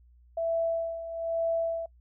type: tone with tremolo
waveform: sine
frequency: 663 Hz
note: E5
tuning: 10 cents sharp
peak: -24 dBFS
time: 0.37-1.86 s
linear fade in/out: 5 ms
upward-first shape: sine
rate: 1.1 Hz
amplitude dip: 70%
effects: noise-tail reverb RT60 0.1 s tail -26 dB re dry + added 60 Hz sine -55 dBFS peak until 2 s